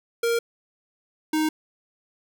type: tone pair in turn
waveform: square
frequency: 466.2 / 311.1 Hz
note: A#4 / D#4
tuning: 0 / 0 cents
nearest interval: perfect fifth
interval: 700 cents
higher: first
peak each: -21 dBFS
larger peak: neither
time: 0.23-0.39 / 1.33-1.49 s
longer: neither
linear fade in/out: 5 ms
effects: none